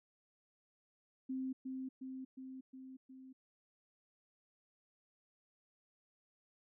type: tone with echo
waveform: sine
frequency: 261.6 Hz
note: C4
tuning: in tune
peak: -37 dBFS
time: 1.29-1.53 s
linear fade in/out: 10 ms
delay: 360 ms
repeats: 5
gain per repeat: -3 dB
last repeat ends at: 3.33 s
effects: none